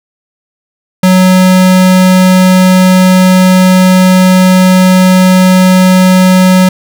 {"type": "tone", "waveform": "square", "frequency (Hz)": 185, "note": "F#3", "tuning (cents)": 0, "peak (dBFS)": -3, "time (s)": [1.03, 6.69], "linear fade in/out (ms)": 5, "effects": []}